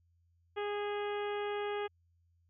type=harmonic tone with a mistuned harmonic; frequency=411.7 Hz; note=G#4; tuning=15 cents flat; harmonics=1 / 2 / 3 / 4 / 5 / 6 / 7 / 8; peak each=-35 / -41 / -45 / -47 / -49 / -51 / -52 / -53 dBFS; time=0.56-1.88 s; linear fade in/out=20 ms; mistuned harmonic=6; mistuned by=+18 cents; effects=added 85 Hz sine -68 dBFS peak until 2.49 s